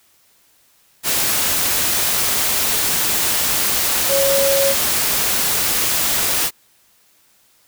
sine tone in noise, 551 Hz, C#5, 11 cents flat, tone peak -15 dBFS, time 4.08-4.75 s, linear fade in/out 50 ms, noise white, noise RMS -18 dBFS, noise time 1.03-6.51 s, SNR 0 dB, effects white hiss -56 dBFS RMS until 7.67 s

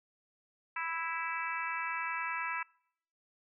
harmonic tone, 329.6 Hz, E4, in tune, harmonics 3 / 4 / 5 / 6 / 7 / 8, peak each -39 / -40 / -41 / -42 / -42 / -43 dBFS, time 0.76-2.63 s, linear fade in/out 5 ms, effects noise-tail reverb RT60 0.7 s tail -26 dB re dry

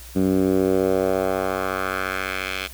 10% pulse tone with band-pass filter sweep, 94.4 Hz, F#2, 35 cents sharp, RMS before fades -22 dBFS, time 0.15-2.68 s, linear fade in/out 20 ms, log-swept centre 230 to 2900 Hz, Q 1.6, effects added 60 Hz sine -40 dBFS peak until 2.73 s + white hiss -43 dBFS RMS until 2.73 s

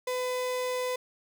35% pulse tone, 503 Hz, B4, 32 cents sharp, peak -27 dBFS, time 0.07-0.96 s, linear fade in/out 5 ms, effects none

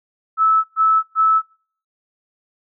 sine tone bursts, 1306 Hz, E6, 17 cents flat, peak -11 dBFS, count 3, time 0.37-1.42 s, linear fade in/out 50 ms, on 270 ms, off 120 ms, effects noise-tail reverb RT60 0.5 s tail -25 dB re dry

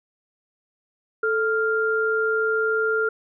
sine tone pair together, 440 / 1396.9 Hz, A4 / F6, 0 / 0 cents, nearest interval octave + minor sixth, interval 2000 cents, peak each -22 dBFS, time 1.23-3.09 s, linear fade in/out 5 ms, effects none

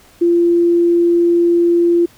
sine tone, 343.6 Hz, F4, 28 cents flat, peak -9 dBFS, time 0.21-2.06 s, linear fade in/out 10 ms, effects pink hiss -47 dBFS RMS until 2.17 s

